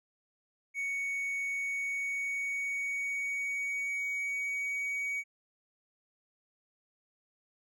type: tone with pitch glide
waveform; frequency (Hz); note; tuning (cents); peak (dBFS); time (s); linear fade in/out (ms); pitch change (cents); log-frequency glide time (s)
triangle; 2228 to 2255; C#7 to C#7; +8 to +29; -30; 0.74-5.24; 50; +21; 1.47-4.67
effects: none